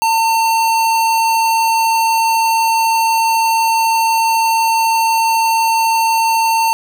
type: tone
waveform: square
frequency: 903 Hz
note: A5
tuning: 45 cents sharp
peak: -12 dBFS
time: 0.02-6.73 s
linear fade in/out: 0 ms
effects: none